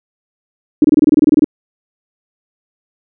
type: tone bursts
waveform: sine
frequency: 300.1 Hz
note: D4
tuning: 38 cents sharp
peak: -4 dBFS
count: 13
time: 0.82-1.444 s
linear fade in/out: 2 ms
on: 24 ms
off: 26 ms
effects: none